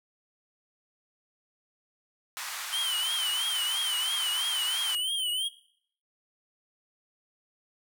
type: band-pass noise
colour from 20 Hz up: pink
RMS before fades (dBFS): -37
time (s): 2.37-4.95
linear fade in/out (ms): 0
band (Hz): 980 to 14000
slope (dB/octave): 24
type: tone with vibrato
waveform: square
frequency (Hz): 3069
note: G7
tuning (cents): -37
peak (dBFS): -28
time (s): 2.72-5.49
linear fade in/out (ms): 20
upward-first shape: triangle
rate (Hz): 3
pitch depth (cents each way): 120
effects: noise-tail reverb RT60 0.6 s tail -18 dB re dry